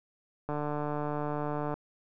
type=click train; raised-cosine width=1 ms; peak=-20 dBFS; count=186; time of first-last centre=0.49-1.74 s; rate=148 Hz; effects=none